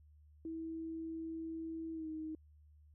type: tone with pitch glide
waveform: sine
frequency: 324.9 to 313.7 Hz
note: E4 to D#4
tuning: -25 to +14 cents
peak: -40 dBFS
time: 0.45-2.35 s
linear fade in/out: 2 ms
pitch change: -61 cents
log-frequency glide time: 1.93-2.08 s
effects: added 75 Hz sine -60 dBFS peak until 2.94 s